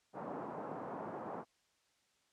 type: band-pass noise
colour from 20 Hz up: white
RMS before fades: -44 dBFS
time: 0.13-1.45 s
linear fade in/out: 50 ms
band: 140 to 1000 Hz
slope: 24 dB/octave
effects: white hiss -75 dBFS RMS until 2.32 s + low-pass 7000 Hz 12 dB/octave